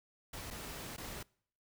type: noise with dropouts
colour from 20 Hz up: pink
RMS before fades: -45 dBFS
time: 0.33-1.23 s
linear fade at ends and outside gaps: 5 ms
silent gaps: 0.504-0.508 / 0.965-0.979 s
effects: noise-tail reverb RT60 0.6 s tail -25 dB re dry